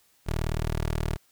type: tone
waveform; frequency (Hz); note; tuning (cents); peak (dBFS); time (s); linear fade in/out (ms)
15% pulse; 38.93; D#1; +2; -20; 0.26-1.17; 20
effects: white hiss -64 dBFS RMS until 1.31 s